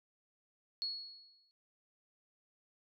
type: tone with exponential decay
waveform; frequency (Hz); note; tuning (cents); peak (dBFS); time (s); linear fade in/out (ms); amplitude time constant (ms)
sine; 4348; C#8; -34; -33; 0.82-1.51; 0; 150
effects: none